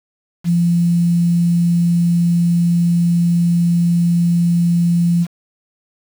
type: tone with quantisation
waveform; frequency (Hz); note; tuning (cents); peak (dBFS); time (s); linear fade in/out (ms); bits
sine; 171.8; F3; -28; -11; 0.44-5.27; 50; 6
effects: none